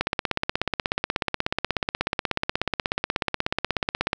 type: click train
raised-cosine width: 0.3 ms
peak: -6 dBFS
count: 69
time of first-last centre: 0.01-4.131 s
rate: 16.5 Hz
effects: none